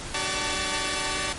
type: tone cluster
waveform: 5% pulse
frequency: 298.1 / 380.7 / 571 / 891 Hz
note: D4 / F#4 / D5 / A5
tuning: +26 / +49 / -49 / +22 cents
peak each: -21 dBFS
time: 0.14-1.33 s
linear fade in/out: 5 ms
effects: pink hiss -36 dBFS RMS until 1.38 s + MP3 48 kbps